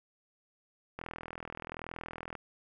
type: click train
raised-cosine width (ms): 0.5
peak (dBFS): -25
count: 57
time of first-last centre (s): 0.99-2.353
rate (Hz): 41.1
effects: none